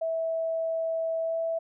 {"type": "tone with pitch glide", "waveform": "sine", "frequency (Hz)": [653, 657.9], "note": ["E5", "E5"], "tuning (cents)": [-17, -4], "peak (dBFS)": -26, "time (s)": [0.01, 1.59], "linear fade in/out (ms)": 10, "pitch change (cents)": 13, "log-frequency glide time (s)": [1.2, 1.38], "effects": []}